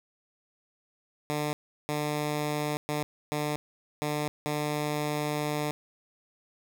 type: tone bursts at uneven times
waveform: 10% pulse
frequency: 149.2 Hz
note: D3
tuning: 28 cents sharp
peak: -20 dBFS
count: 6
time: 1.3-1.53 / 1.89-2.77 / 2.89-3.03 / 3.32-3.56 / 4.02-4.28 / 4.46-5.71 s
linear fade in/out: 0 ms
effects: none